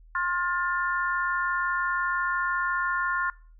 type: harmonic tone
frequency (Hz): 354.2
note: F4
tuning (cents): +24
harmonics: 3 / 4 / 5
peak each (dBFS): -28 / -28 / -31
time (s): 0.15-3.3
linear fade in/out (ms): 2
effects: noise-tail reverb RT60 0.4 s tail -23 dB re dry + added 40 Hz sine -49 dBFS peak until 3.59 s